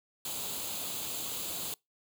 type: noise with comb filter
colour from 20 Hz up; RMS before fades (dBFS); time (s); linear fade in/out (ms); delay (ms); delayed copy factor
white; -37; 0.25-1.74; 2; 0.27; +0.65
effects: noise-tail reverb RT60 0.2 s tail -25 dB re dry + high-pass 80 Hz 12 dB/octave